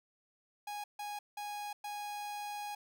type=tone bursts at uneven times; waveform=45% pulse; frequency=827 Hz; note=G#5; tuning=8 cents flat; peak=-39 dBFS; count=4; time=0.67-0.84 / 0.99-1.19 / 1.37-1.73 / 1.84-2.75 s; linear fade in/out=5 ms; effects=none